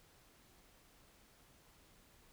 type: silence
effects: pink hiss -66 dBFS RMS until 2.32 s